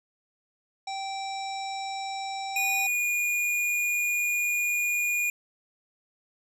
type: harmonic tone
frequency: 779 Hz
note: G5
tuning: 11 cents flat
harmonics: 1 / 3 / 5 / 7 / 9 / 10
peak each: -32 / -41 / -41 / -43 / -50 / -50 dBFS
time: 0.87-2.87 s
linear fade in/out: 5 ms
type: tone with pitch glide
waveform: square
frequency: 2456 to 2436 Hz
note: D#7 to D#7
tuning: -23 to -37 cents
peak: -25 dBFS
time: 2.56-5.3 s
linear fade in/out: 2 ms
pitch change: -14 cents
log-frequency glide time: 2.84-3.06 s
effects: none